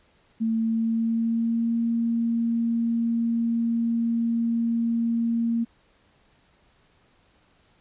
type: tone with pitch glide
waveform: sine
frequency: 224.8 to 231.5 Hz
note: A3 to A#3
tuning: +37 to -12 cents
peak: -21 dBFS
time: 0.4-5.65 s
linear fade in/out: 20 ms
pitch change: +51 cents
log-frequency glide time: 0.57-1.76 s
effects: pink hiss -62 dBFS RMS until 7.8 s + resampled to 8000 Hz